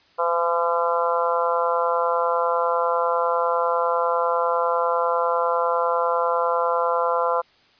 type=harmonic tone; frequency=170 Hz; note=F3; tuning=46 cents flat; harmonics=3 / 4 / 5 / 6 / 7 / 8; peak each=-23 / -27 / -29 / -24 / -29 / -28 dBFS; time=0.18-7.42 s; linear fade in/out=20 ms; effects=white hiss -57 dBFS RMS until 7.79 s + resampled to 11025 Hz